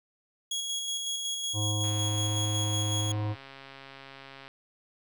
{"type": "tone with tremolo", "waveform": "25% pulse", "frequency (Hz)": 3322, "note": "G#7", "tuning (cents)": 0, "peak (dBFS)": -26, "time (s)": [0.51, 3.12], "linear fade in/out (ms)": 5, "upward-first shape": "square", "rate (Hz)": 5.4, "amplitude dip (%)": 30}
{"type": "harmonic tone", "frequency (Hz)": 105.4, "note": "G#2", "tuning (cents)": 26, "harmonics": [1, 3, 5, 7, 9, 10], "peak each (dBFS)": [-28, -38, -42, -45, -47, -48], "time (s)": [1.53, 3.36], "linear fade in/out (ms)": 50}
{"type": "click train", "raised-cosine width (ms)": 0.3, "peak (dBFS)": -30, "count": 360, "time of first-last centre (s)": [1.84, 4.48], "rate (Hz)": 136}
{"effects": []}